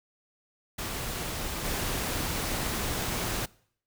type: noise with level steps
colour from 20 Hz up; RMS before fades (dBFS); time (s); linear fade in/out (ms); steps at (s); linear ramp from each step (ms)
pink; -34 / -31; 0.78-3.46; 10; 1.64; 20
effects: noise-tail reverb RT60 0.6 s tail -23 dB re dry